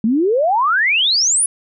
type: exponential sweep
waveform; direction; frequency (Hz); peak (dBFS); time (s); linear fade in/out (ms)
sine; up; 208.5 to 10560; -12; 0.04-1.46; 2
effects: none